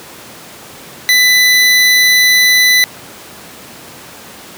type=tone; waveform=25% pulse; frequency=1996 Hz; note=B6; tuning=18 cents sharp; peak=-3 dBFS; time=1.09-2.84 s; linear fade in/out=0 ms; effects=pink hiss -33 dBFS RMS until 4.57 s + high-pass 150 Hz 12 dB/octave